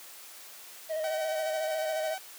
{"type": "tone with vibrato", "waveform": "triangle", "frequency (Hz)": 630, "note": "D#5", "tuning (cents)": 21, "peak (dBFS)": -27, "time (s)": [0.89, 2.15], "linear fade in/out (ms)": 20, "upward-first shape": "square", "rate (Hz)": 14, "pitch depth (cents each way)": 31}
{"type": "tone with tremolo", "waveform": "sawtooth", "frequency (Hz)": 761, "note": "F#5", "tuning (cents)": 48, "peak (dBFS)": -30, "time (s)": [1.04, 2.18], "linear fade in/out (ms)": 0, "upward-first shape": "sine", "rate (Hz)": 12, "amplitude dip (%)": 40}
{"effects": ["white hiss -48 dBFS RMS until 2.38 s", "high-pass 400 Hz 12 dB/octave"]}